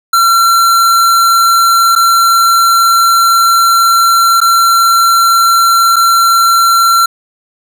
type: tone with dropouts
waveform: square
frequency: 1361 Hz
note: F6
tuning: 45 cents flat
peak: -6 dBFS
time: 0.13-7.06 s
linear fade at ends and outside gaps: 5 ms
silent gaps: 1.953-1.96 / 4.404-4.414 / 5.96-5.964 s
effects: none